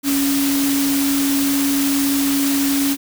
sine tone in noise, 278.2 Hz, C#4, 6 cents sharp, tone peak -16 dBFS, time 0.03-2.97 s, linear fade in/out 50 ms, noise white, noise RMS -23 dBFS, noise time 0.03-2.97 s, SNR +4 dB, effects none

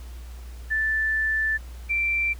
sine tone pair in turn, 1760 / 2349 Hz, A6 / D7, 0 / 0 cents, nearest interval perfect fourth, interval 500 cents, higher second, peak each -21 dBFS, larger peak neither, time 0.7-1.58 / 1.89-2.34 s, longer first, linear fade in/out 20 ms, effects added 60 Hz sine -36 dBFS peak until 2.39 s + pink hiss -51 dBFS RMS until 2.39 s

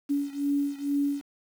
sine beating tone pair, 283.2 / 285.4 Hz, C#4 / D4, +37 / -49 cents, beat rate 2.2 Hz, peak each -27 / -29 dBFS, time 0.09-1.22 s, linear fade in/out 20 ms, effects 8-bit

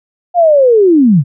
sine linear sweep, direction down, 720 to 123.47 Hz, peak -4 dBFS, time 0.34-1.24 s, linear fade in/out 50 ms, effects none

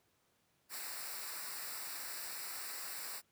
white noise with comb filter, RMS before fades -44 dBFS, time 0.69-3.22 s, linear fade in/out 50 ms, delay 0.31 ms, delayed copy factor -0.75, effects pink hiss -75 dBFS RMS until 3.31 s + high-pass 100 Hz 12 dB/octave

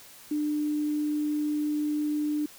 sine tone with quantisation, 299 Hz, D4, 31 cents sharp, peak -25 dBFS, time 0.31-2.46 s, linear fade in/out 5 ms, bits 9, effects white hiss -50 dBFS RMS until 2.58 s

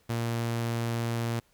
sawtooth tone, 116.6 Hz, A#2, 1 cent sharp, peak -24 dBFS, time 0.09-1.4 s, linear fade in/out 10 ms, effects pink hiss -66 dBFS RMS until 1.53 s

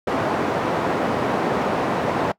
white band-pass noise, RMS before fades -22 dBFS, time 0.07-2.32 s, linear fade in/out 5 ms, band 150 to 790 Hz, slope 12 dB/octave, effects noise-tail reverb RT60 0.1 s tail -20 dB re dry

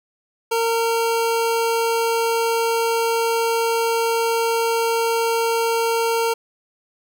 25% pulse tone, 458.9 Hz, A#4, 27 cents flat, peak -14 dBFS, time 0.51-6.34 s, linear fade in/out 10 ms, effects none

